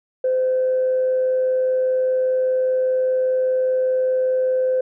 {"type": "tone with amplitude modulation", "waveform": "sine", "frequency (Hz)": 514, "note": "C5", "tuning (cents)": -31, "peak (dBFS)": -14, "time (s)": [0.24, 4.81], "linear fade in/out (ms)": 5, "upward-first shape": "sine", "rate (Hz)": 105, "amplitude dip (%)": 25, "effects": ["tanh soft clip ceiling -12 dBFS"]}